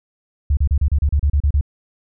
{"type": "tone bursts", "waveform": "sine", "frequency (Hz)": 71.8, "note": "D2", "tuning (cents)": -39, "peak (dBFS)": -12, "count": 11, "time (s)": [0.5, 1.611], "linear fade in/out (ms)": 5, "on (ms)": 71, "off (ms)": 33, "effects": []}